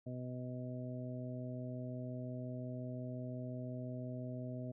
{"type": "harmonic tone", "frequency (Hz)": 125.7, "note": "B2", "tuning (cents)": 31, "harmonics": [1, 2, 3, 4, 5], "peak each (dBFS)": [-43, -45, -54, -55, -49], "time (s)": [0.06, 4.72], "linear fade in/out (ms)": 10, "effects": []}